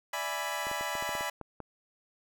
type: chord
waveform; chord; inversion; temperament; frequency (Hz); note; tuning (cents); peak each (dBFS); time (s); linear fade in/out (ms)
20% pulse; E dominant seventh; third; equal with one note detuned; 587.3 / 663.5 / 830.6 / 987.8; D5 / E5 / G#5 / B5; 0 / +11 / 0 / 0; -34 / -35 / -33 / -31; 0.13-1.3; 5
type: clicks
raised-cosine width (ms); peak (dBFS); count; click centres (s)
1; -26; 10; 0.669 / 0.714 / 0.81 / 0.953 / 1.025 / 1.092 / 1.152 / 1.209 / 1.413 / 1.603
effects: none